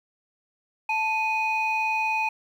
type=tone pair together; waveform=sine; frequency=880 / 2489 Hz; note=A5 / D#7; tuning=0 / 0 cents; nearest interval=octave + tritone; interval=1800 cents; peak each=-24 dBFS; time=0.89-2.29 s; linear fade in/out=5 ms; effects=tanh soft clip ceiling -17 dBFS + 9-bit